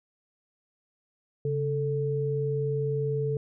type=tone pair together; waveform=sine; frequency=138.59 / 440 Hz; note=C#3 / A4; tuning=0 / 0 cents; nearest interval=octave + minor sixth; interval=2000 cents; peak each=-28 dBFS; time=1.45-3.37 s; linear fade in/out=2 ms; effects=none